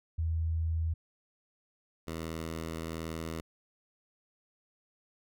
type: tone pair in turn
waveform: sine / 10% pulse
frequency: 81.3 / 81.3 Hz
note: E2 / E2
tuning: -23 / -23 cents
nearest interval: unison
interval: 0 cents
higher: neither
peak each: -28 dBFS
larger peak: neither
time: 0.18-0.94 / 2.07-3.41 s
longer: second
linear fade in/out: 10 ms
effects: none